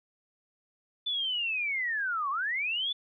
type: linear two-way sweep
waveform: sine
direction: down then up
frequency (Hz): 3520 to 1061 to 3520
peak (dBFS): -28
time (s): 1.06-2.93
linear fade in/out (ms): 10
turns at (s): 2.3
effects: none